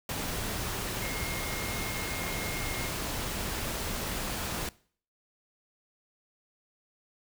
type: tone in noise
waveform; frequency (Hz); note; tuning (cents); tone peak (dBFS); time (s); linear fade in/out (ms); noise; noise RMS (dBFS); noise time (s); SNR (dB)
sine; 2140; C7; +38; -39; 1.02-2.89; 2; pink; -34; 0.09-4.69; -8
effects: noise-tail reverb RT60 0.5 s tail -21 dB re dry